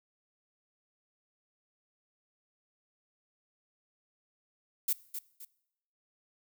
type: noise with echo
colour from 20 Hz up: violet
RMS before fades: -29 dBFS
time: 4.88-4.93 s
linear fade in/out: 5 ms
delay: 260 ms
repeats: 2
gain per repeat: -9 dB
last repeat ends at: 5.45 s
effects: noise-tail reverb RT60 0.8 s tail -21 dB re dry